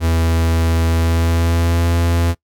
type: tone with pitch glide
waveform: 45% pulse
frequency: 82.41 to 84.73 Hz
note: E2 to E2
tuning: 0 to +48 cents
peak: -13 dBFS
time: 0-2.35 s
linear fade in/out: 50 ms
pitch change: +48 cents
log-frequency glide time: 0.88-1.89 s
effects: noise-tail reverb RT60 0.1 s tail -22 dB re dry